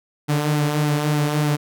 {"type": "tone with flanger", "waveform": "sawtooth", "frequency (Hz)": 148.9, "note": "D3", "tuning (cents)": 24, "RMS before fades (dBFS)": -20, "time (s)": [0.28, 1.57], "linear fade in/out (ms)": 20, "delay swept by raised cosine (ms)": [1.7, 6.3], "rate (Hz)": 3.4, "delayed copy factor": -0.5, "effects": []}